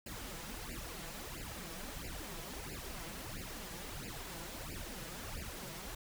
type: noise with flanger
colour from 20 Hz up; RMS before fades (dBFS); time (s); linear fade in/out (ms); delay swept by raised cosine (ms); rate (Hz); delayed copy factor
pink; -45; 0.06-5.95; 5; 0.41 to 6.11; 1.5; +1
effects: none